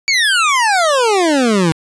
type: exponential sweep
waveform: 25% pulse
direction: down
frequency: 2301 to 155.56 Hz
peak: -7 dBFS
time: 0.08-1.72 s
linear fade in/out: 0 ms
effects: resampled to 22050 Hz